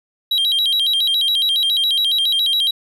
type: tone with vibrato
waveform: triangle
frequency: 3520 Hz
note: A7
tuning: in tune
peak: -13 dBFS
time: 0.31-2.71 s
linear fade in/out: 5 ms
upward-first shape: square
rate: 7.2 Hz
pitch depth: 170 cents each way
effects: none